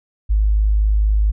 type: tone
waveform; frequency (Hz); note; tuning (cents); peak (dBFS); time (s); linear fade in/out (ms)
sine; 52.2; G#1; +10; -12; 0.29-1.32; 20
effects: none